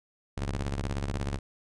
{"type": "ring-modulated tone", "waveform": "sawtooth", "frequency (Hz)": 69.3, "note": "C#2", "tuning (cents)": 0, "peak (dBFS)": -23, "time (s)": [0.37, 1.39], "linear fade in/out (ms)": 10, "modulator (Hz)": 26.4, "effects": ["resampled to 22050 Hz"]}